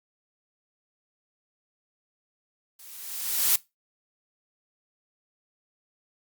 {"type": "noise with level ramp", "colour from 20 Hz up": "blue", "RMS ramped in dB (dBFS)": [-48, -19], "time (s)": [2.79, 3.56], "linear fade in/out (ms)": 5, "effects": ["noise-tail reverb RT60 0.2 s tail -20 dB re dry", "Opus 48 kbps"]}